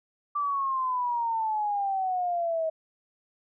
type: exponential sweep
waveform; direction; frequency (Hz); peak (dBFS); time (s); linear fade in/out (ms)
sine; down; 1174.7 to 635; -25; 0.35-2.7; 10
effects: none